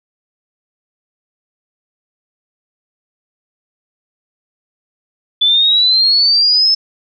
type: exponential sweep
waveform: sine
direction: up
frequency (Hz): 3469 to 5274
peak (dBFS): -8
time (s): 5.41-6.75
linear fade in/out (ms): 10
effects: none